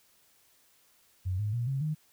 sine tone with pitch steps, 92.5 / 105.03 / 119.27 / 135.43 / 153.78 Hz, F#2 / G#2 / A#2 / C#3 / D#3, 0 / +20 / +40 / -40 / -20 cents, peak -28 dBFS, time 1.25-1.95 s, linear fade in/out 20 ms, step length 140 ms, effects white hiss -65 dBFS RMS until 2.12 s

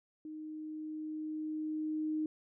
sine tone with level ramp, 309.7 Hz, D#4, 8 cents flat, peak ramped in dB -42 to -31 dBFS, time 0.25-2.26 s, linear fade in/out 2 ms, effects none

